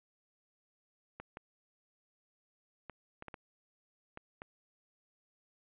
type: clicks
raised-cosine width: 0.5 ms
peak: -29 dBFS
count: 8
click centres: 1.2 / 1.371 / 2.897 / 3.224 / 3.283 / 3.342 / 4.174 / 4.419 s
effects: resampled to 8000 Hz